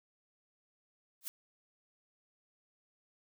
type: noise with exponential growth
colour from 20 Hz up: blue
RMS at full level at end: -35 dBFS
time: 1.21-1.28 s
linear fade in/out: 0 ms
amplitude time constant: 15 ms
effects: none